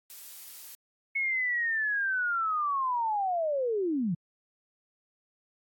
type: noise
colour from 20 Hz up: blue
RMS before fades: -45 dBFS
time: 0.1-0.75 s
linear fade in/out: 0 ms
type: linear sweep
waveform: sine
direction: down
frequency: 2200 to 155.56 Hz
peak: -26 dBFS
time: 1.15-4.15 s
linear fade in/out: 10 ms
effects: AAC 64 kbps